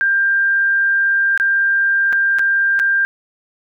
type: tone with dropouts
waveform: sine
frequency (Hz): 1591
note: G6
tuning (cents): +25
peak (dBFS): -12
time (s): 0.01-3.05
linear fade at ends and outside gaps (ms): 0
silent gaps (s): 1.376-1.399 / 2.126-2.13 / 2.386-2.393 / 2.792-2.798
effects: none